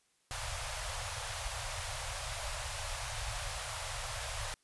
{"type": "band-stop noise", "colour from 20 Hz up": "pink", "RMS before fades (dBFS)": -39, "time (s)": [0.31, 4.54], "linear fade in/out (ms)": 0, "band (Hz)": [120, 550], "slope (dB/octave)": 48, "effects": ["white hiss -73 dBFS RMS until 4.63 s", "resampled to 24000 Hz"]}